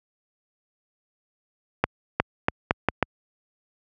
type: accelerating click train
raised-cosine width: 0.5 ms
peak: -3 dBFS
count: 6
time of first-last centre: 1.84-3.027 s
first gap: 360 ms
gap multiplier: 0.79
effects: high-pass 60 Hz 12 dB/octave